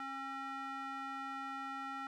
square tone with band-pass filter, 270.6 Hz, C#4, 42 cents flat, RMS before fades -43 dBFS, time 0-2.07 s, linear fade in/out 2 ms, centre 1300 Hz, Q 2.2, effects none

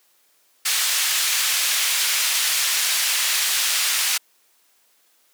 pink band-pass noise, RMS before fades -21 dBFS, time 0.65-4.18 s, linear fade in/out 10 ms, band 2300 to 14000 Hz, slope 12 dB/octave, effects white hiss -61 dBFS RMS until 5.33 s + high-pass 300 Hz 12 dB/octave

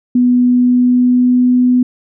sine tone with pitch glide, 246.9 to 249.3 Hz, B3 to B3, 0 to +16 cents, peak -7 dBFS, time 0.15-1.83 s, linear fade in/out 5 ms, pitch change +16 cents, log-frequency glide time 0.4-1.58 s, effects none

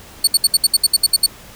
25% pulse tone bursts, 4435 Hz, C#8, in tune, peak -4 dBFS, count 11, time 0.24-1.263 s, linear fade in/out 5 ms, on 33 ms, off 66 ms, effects pink hiss -40 dBFS RMS until 1.55 s

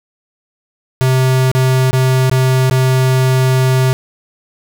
square tone with dropouts, 130 Hz, C3, 11 cents flat, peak -10 dBFS, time 1.01-3.93 s, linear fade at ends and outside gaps 0 ms, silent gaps 1.515-1.55 / 1.91-1.93 / 2.297-2.314 / 2.698-2.711 s, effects none

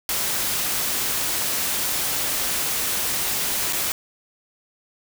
white noise with dropouts, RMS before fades -24 dBFS, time 0.09-3.92 s, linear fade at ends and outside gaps 1 ms, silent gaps 3.726-3.731 s, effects none

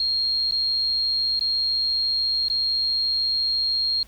sine tone with dropouts, 4238 Hz, C8, 21 cents sharp, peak -20 dBFS, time 0-4.03 s, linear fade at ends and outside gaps 2 ms, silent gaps 0.511-0.521 / 1.394-1.409 / 2.484-2.499 s, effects added 50 Hz sine -48 dBFS peak until 4.07 s + pink hiss -53 dBFS RMS until 4.07 s

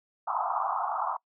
pink band-pass noise, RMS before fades -30 dBFS, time 0.27-1.17 s, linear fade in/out 10 ms, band 690 to 1300 Hz, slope 96 dB/octave, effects noise-tail reverb RT60 0.1 s tail -24 dB re dry

